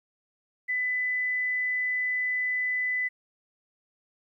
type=tone; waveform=sine; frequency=2000 Hz; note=B6; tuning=21 cents sharp; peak=-25 dBFS; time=0.68-3.09 s; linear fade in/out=20 ms; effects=11-bit